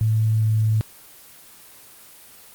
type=tone pair in turn; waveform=sine; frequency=110 / 109.3 Hz; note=A2 / A2; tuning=0 / -11 cents; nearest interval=unison; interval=11 cents; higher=first; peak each=-16 dBFS; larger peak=neither; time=0.01-0.41 / 0.41-0.81 s; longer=neither; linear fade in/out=0 ms; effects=white hiss -46 dBFS RMS until 2.54 s + Opus 24 kbps